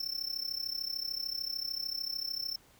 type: tone with amplitude modulation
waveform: square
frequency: 5360 Hz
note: E8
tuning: 28 cents sharp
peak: -31 dBFS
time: 0-2.56 s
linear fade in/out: 5 ms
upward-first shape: sine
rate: 33.4 Hz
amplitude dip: 85%
effects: pink hiss -62 dBFS RMS until 2.79 s